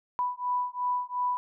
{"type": "beating tone pair", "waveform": "sine", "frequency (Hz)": [987.8, 990.6], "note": ["B5", "B5"], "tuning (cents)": [0, 5], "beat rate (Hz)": 2.8, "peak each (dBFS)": -30, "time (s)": [0.19, 1.37], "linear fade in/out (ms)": 0, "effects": []}